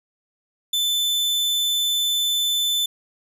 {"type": "tone", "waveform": "40% pulse", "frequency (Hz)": 3520, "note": "A7", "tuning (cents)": 0, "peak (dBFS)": -18, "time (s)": [0.73, 2.86], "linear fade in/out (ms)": 5, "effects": []}